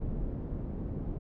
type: low-pass noise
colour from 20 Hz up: pink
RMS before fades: -35 dBFS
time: 0-1.19 s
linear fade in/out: 20 ms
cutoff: 310 Hz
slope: 12 dB/octave
effects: none

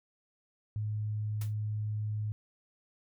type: tone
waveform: sine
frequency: 106.4 Hz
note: G#2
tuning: 42 cents sharp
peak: -31 dBFS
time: 0.76-2.32 s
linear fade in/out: 0 ms
type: noise with exponential decay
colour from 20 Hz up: white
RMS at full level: -42 dBFS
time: 1.41-1.54 s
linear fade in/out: 5 ms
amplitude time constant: 28 ms
effects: none

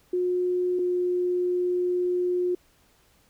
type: tone pair in turn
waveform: sine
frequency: 360.4 / 358.3 Hz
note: F#4 / F4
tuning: -45 / +44 cents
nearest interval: unison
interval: 11 cents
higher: first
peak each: -22 dBFS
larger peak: neither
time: 0.13-0.79 / 0.79-2.55 s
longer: second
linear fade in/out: 5 ms
effects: pink hiss -62 dBFS RMS until 3.29 s

